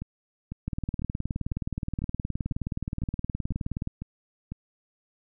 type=two click trains; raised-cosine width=5 ms; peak=-22 / -17 dBFS; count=10 / 62; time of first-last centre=0.02-4.52 / 0.68-3.874 s; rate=2 / 19.1 Hz; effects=none